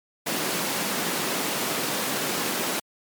pink high-pass noise, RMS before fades -27 dBFS, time 0.26-2.8 s, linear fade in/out 10 ms, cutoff 180 Hz, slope 24 dB/octave, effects MP3 96 kbps

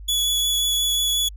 sawtooth tone with vibrato, 3400 Hz, G#7, 40 cents sharp, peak -16 dBFS, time 0.08-1.29 s, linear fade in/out 10 ms, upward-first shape sine, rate 5.6 Hz, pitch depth 9 cents each way, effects added 50 Hz sine -35 dBFS peak until 1.36 s

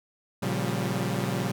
sawtooth chord, G half-diminished seventh, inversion first, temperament equal with one note detuned, 116.54 / 138.59 / 177.67 / 196 Hz, Bb2 / Db3 / F3 / G3, 0 / 0 / +30 / 0 cents, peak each -28 dBFS, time 0.42-1.52 s, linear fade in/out 10 ms, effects none

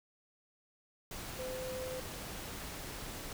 sine tone in noise, 513 Hz, C5, 34 cents flat, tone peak -39 dBFS, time 1.39-2 s, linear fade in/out 2 ms, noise pink, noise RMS -44 dBFS, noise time 1.11-3.33 s, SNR +2 dB, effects none

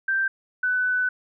sine tone pair in turn, 1568 / 1498.7 Hz, G6 / F#6, 0 / +22 cents, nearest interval minor second, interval 78 cents, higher first, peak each -20 dBFS, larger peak neither, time 0.08-0.28 / 0.63-1.09 s, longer second, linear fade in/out 5 ms, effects none

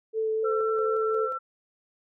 sine tone with vibrato, 440 Hz, A4, in tune, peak -24 dBFS, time 0.13-1.29 s, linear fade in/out 50 ms, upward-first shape sine, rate 4 Hz, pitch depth 9 cents each way
sine tone with tremolo, 515 Hz, C5, 28 cents flat, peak -32 dBFS, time 0.43-1.38 s, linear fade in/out 5 ms, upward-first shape square, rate 2.8 Hz, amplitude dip 65%
sine tone, 1344 Hz, E6, 33 cents sharp, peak -29 dBFS, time 0.44-1.39 s, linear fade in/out 20 ms
effects none

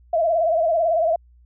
sine tone with vibrato, 659.3 Hz, E5, in tune, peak -16 dBFS, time 0.13-1.16 s, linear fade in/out 5 ms, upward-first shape sine, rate 18 Hz, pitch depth 88 cents each way, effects added 60 Hz sine -49 dBFS peak until 1.45 s

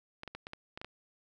clicks, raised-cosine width 0.3 ms, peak -26 dBFS, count 8, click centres 0.234 / 0.277 / 0.35 / 0.469 / 0.534 / 0.775 / 0.815 / 0.846 s, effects none

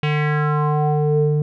square tone with low-pass filter sweep, 150 Hz, D3, 37 cents sharp, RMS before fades -18 dBFS, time 0.03-1.42 s, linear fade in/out 2 ms, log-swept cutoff 2800 to 320 Hz, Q 3.7, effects none

